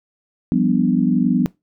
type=chord; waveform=sine; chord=G dominant seventh; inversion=third; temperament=equal; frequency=174.61 / 196 / 246.9 / 293.7 Hz; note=F3 / G3 / B3 / D4; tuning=0 / 0 / 0 / 0 cents; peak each=-20 / -20 / -17 / -22 dBFS; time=0.52-1.46 s; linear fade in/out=0 ms; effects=noise-tail reverb RT60 0.2 s tail -21 dB re dry